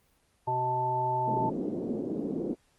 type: harmonic tone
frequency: 126.2 Hz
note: B2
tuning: 38 cents sharp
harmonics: 1 / 3 / 5 / 7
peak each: -35 / -37 / -36 / -27 dBFS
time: 0.47-1.5 s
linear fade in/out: 10 ms
type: band-pass noise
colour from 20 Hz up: pink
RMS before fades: -33 dBFS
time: 1.26-2.55 s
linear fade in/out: 20 ms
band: 210 to 420 Hz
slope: 24 dB/octave
effects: pink hiss -68 dBFS RMS until 2.78 s + Opus 24 kbps